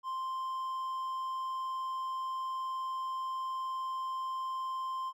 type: tone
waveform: triangle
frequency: 1046.5 Hz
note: C6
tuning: in tune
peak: -32 dBFS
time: 0.03-5.13 s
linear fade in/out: 50 ms
effects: none